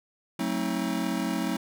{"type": "chord", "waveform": "square", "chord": "F# diminished seventh", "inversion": "none", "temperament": "just", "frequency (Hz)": [185, 222, 266.4, 319.7], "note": ["F#3", "A3", "C4", "Eb4"], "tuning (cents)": [0, 16, 31, 47], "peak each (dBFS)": -33, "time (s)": [0.39, 1.57], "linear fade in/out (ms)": 5, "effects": []}